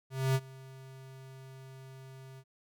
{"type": "tone with ADSR envelope", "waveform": "square", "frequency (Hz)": 132.6, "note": "C3", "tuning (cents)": 23, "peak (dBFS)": -25, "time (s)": [0.1, 2.44], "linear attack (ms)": 250, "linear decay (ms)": 48, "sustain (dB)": -23, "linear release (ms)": 56, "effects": []}